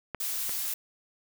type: clicks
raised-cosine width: 0.5 ms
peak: -18 / -25 dBFS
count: 2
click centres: 0.147 / 0.494 s
type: noise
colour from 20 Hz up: blue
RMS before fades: -32 dBFS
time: 0.2-0.74 s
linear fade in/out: 5 ms
effects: none